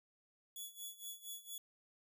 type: tone with tremolo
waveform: 5% pulse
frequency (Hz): 3399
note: G#7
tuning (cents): +39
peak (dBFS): -36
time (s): 0.56-1.58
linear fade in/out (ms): 2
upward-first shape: sine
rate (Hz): 4.3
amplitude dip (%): 85
effects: none